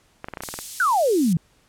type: clicks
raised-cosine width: 0.5 ms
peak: -16 dBFS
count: 9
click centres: 0.244 / 0.285 / 0.337 / 0.372 / 0.406 / 0.436 / 0.488 / 0.54 / 0.589 s
type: high-pass noise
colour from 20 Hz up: white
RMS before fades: -33 dBFS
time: 0.42-1.33 s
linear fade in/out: 2 ms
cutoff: 4600 Hz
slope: 12 dB/octave
type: exponential sweep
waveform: sine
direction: down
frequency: 1568 to 152 Hz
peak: -16 dBFS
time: 0.8-1.37 s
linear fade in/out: 2 ms
effects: pink hiss -60 dBFS RMS until 1.68 s + low-pass 11000 Hz 12 dB/octave